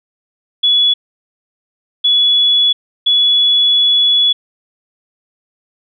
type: tone bursts at uneven times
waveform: sine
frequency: 3400 Hz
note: G#7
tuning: 40 cents sharp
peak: -8 dBFS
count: 3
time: 0.63-0.94 / 2.04-2.73 / 3.06-4.33 s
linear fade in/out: 10 ms
effects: none